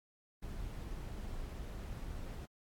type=noise; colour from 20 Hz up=brown; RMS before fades=-43 dBFS; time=0.42-2.46 s; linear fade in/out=10 ms; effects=AAC 64 kbps